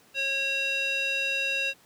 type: tone with band-pass filter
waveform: square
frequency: 546 Hz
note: C#5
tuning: 26 cents flat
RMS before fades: -28 dBFS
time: 0.14-1.74 s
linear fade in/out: 50 ms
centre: 3000 Hz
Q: 4.9
effects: pink hiss -58 dBFS RMS until 1.85 s + high-pass 150 Hz 12 dB/octave